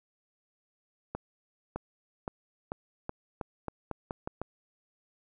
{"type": "accelerating click train", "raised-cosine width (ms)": 1, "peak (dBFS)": -20, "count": 11, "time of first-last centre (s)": [1.15, 4.416], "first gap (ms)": 610, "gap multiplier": 0.85, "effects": []}